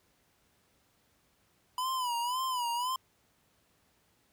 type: tone with vibrato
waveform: square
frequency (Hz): 992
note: B5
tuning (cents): +7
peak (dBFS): -31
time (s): 1.78-2.96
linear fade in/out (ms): 2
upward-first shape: sine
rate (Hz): 1.9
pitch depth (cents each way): 97
effects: pink hiss -70 dBFS RMS until 4.32 s + high-pass 60 Hz 12 dB/octave